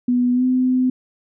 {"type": "tone with pitch glide", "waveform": "sine", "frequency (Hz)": [246.4, 254.9], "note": ["B3", "C4"], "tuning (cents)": [-4, -45], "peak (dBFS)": -14, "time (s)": [0.08, 0.9], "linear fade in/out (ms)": 5, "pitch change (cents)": 59, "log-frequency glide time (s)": [0.33, 0.44], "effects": []}